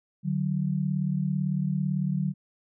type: tone pair together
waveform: sine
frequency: 148.86 / 186.8 Hz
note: D3 / F#3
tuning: +24 / +17 cents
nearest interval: major third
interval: 393 cents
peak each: -27 dBFS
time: 0.23-2.34 s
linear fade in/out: 50 ms
effects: none